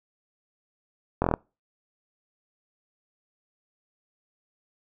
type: slowing click train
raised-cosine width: 1 ms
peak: -8 dBFS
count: 6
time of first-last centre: 1.22-1.339 s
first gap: 22 ms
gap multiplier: 1.04
effects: noise-tail reverb RT60 0.3 s tail -26 dB re dry